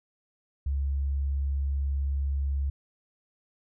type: tone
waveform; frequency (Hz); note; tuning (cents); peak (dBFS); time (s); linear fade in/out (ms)
sine; 69.3; C#2; 0; -25; 0.66-2.7; 5
effects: none